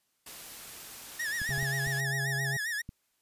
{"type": "noise", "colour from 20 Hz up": "white", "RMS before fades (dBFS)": -45, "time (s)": [0.26, 2.01], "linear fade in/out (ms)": 5}
{"type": "tone with vibrato", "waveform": "45% pulse", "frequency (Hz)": 1784, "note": "A6", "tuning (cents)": 23, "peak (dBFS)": -31, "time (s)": [1.19, 2.82], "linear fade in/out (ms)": 10, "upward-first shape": "sine", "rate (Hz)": 7.5, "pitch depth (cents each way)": 120}
{"type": "clicks", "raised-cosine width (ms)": 5, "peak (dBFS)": -28, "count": 6, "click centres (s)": [1.417, 1.493, 1.579, 1.628, 1.872, 2.891]}
{"type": "harmonic tone", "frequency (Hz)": 136.6, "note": "C#3", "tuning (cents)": -25, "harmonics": [1, 3, 5, 6], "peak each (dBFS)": [-32, -45, -45, -47], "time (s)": [1.5, 2.57], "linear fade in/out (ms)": 5}
{"effects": ["white hiss -75 dBFS RMS until 3.21 s", "resampled to 32000 Hz"]}